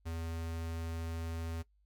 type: tone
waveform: square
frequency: 82.41 Hz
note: E2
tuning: in tune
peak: -38 dBFS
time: 0.05-1.63 s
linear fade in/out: 20 ms
effects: noise-tail reverb RT60 0.1 s tail -17 dB re dry + added 50 Hz sine -67 dBFS peak until 1.85 s